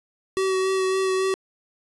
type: tone with vibrato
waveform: square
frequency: 379.4 Hz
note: F#4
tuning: 43 cents sharp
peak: -21 dBFS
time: 0.37-1.34 s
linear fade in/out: 0 ms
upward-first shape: sine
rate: 3.6 Hz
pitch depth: 15 cents each way
effects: resampled to 24000 Hz + 9-bit

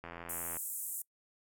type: click train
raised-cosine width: 0.5 ms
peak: -29 dBFS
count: 46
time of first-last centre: 0.04-0.569 s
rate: 85.1 Hz
type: band-pass noise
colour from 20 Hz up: pink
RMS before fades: -40 dBFS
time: 0.29-1.02 s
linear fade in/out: 5 ms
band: 7800 to 16000 Hz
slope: 48 dB/octave
effects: noise-tail reverb RT60 0.1 s tail -23 dB re dry

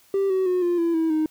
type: tone with pitch steps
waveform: triangle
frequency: 392 / 377.3 / 363.2 / 349.6 / 336.6 / 324 / 311.9 Hz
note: G4 / F#4 / F#4 / F4 / E4 / E4 / D#4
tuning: 0 / +34 / -32 / +2 / +36 / -30 / +4 cents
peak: -16 dBFS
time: 0.14-1.26 s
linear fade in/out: 2 ms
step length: 160 ms
effects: tanh soft clip ceiling -14 dBFS + white hiss -57 dBFS RMS until 1.3 s

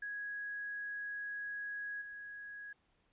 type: tone with level steps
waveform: sine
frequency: 1661.2 Hz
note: G#6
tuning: in tune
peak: -39 / -45 dBFS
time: 0.02-2.73 s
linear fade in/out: 5 ms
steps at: 2.01 s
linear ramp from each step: 10 ms
effects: pink hiss -75 dBFS RMS until 3.12 s + resampled to 8000 Hz

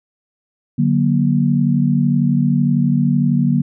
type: chord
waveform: sine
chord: D augmented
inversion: none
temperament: equal with one note detuned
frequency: 146.83 / 185 / 237.8 Hz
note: D3 / F#3 / A#3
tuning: 0 / 0 / +35 cents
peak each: -16 / -18 / -16 dBFS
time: 0.78-3.62 s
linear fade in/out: 10 ms
effects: none

